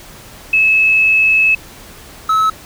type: tone pair in turn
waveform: sine / triangle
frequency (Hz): 2594 / 1294.7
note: E7 / E6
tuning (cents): -28 / -32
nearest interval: octave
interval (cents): 1204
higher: first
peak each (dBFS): -8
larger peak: neither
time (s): 0.53-1.55 / 2.29-2.5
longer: first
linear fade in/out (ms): 5
effects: pink hiss -37 dBFS RMS until 2.65 s